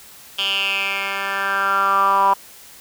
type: tone with band-pass filter sweep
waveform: 10% pulse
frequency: 196.5 Hz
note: G3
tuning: 4 cents sharp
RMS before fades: -19 dBFS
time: 0.38-2.34 s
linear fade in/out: 10 ms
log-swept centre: 3200 to 970 Hz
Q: 6
effects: white hiss -43 dBFS RMS until 2.8 s